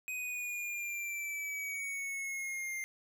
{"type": "exponential sweep", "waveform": "square", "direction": "down", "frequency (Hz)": [2513, 2100], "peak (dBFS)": -37, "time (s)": [0.08, 2.84], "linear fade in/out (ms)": 0, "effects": []}